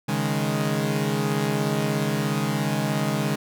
sawtooth chord, C# suspended second, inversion none, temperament equal, 138.59 / 155.56 / 207.7 Hz, C#3 / D#3 / G#3, 0 / 0 / 0 cents, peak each -23 / -23 / -22 dBFS, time 0.08-3.36 s, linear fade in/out 10 ms, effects none

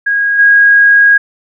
sine tone with level steps, 1641 Hz, G#6, 21 cents flat, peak -9 / -3 dBFS, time 0.06-1.18 s, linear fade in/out 10 ms, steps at 0.38 s, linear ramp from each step 20 ms, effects none

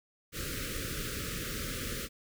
pink band-stop noise, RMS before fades -37 dBFS, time 0.32-2.09 s, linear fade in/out 50 ms, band 570 to 1200 Hz, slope 96 dB/octave, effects none

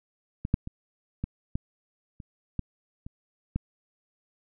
clicks, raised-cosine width 5 ms, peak -18 / -9 / -23 / -17 / -16 / -29 / -16 / -27 / -15 dBFS, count 9, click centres 0.451 / 0.541 / 0.674 / 1.24 / 1.555 / 2.202 / 2.593 / 3.065 / 3.56 s, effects none

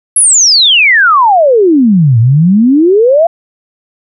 sine exponential two-way sweep, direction down then up, 11175 to 110 to 697 Hz, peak -3 dBFS, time 0.16-3.27 s, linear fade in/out 5 ms, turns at 2.19 s, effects none

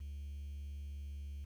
triangle tone with pitch glide, 71.4 to 70.99 Hz, D2 to C#2, -48 to +42 cents, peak -39 dBFS, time 0-1.45 s, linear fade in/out 10 ms, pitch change -10 cents, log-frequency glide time 0.83-1.29 s, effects tanh soft clip ceiling -37 dBFS + 11-bit

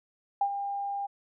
sine tone with ADSR envelope, 801 Hz, G5, 37 cents sharp, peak -21 dBFS, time 0.41-1.07 s, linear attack 4 ms, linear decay 70 ms, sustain -9 dB, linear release 15 ms, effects none

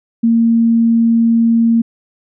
sine tone, 230 Hz, A#3, 23 cents flat, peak -8 dBFS, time 0.23-1.82 s, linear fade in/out 10 ms, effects none

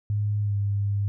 sine tone with pitch glide, 103.83 to 100.99 Hz, G#2 to G#2, 0 to -48 cents, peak -22 dBFS, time 0.1-1.08 s, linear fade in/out 0 ms, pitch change -48 cents, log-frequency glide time 0.42-0.55 s, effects none

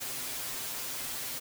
white noise with comb filter, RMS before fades -37 dBFS, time 0-1.4 s, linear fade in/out 20 ms, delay 7.7 ms, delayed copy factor +0.95, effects none

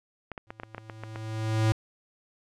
clicks, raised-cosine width 0.5 ms, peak -22 dBFS, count 10, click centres 0.317 / 0.378 / 0.505 / 0.599 / 0.634 / 0.747 / 0.781 / 0.898 / 1.036 / 1.159 s
square tone with exponential growth, 110 Hz, A2, in tune, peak -20 dBFS, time 0.47-1.72 s, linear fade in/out 0 ms, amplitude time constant 270 ms
effects low-pass 8000 Hz 12 dB/octave

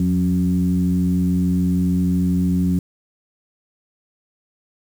sine tone with frequency modulation, 179.6 Hz, F3, 49 cents sharp, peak -15 dBFS, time 0-2.79 s, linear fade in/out 2 ms, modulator 93.2 Hz, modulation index 0.84, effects 7-bit

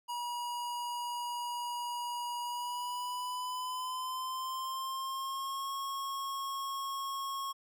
square tone with pitch glide, 962 to 1092.4 Hz, B5 to C#6, -46 to -26 cents, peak -36 dBFS, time 0.08-7.53 s, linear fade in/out 20 ms, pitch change +220 cents, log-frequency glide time 2.42-5.72 s, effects none

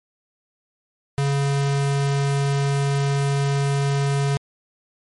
square tone, 140 Hz, C#3, 18 cents sharp, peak -19 dBFS, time 1.18-4.37 s, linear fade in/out 0 ms, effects MP3 48 kbps

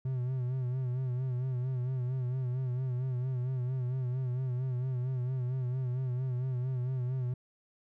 triangle tone with vibrato, 127.2 Hz, C3, 48 cents flat, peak -28 dBFS, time 0.05-7.34 s, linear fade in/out 5 ms, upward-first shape sine, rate 4.4 Hz, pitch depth 64 cents each way, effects none

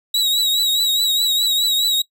40% pulse tone with vibrato, 3852 Hz, B7, 44 cents flat, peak -14 dBFS, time 0.14-2.02 s, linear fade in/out 5 ms, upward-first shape triangle, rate 4.8 Hz, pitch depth 60 cents each way, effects noise-tail reverb RT60 0.1 s tail -21 dB re dry

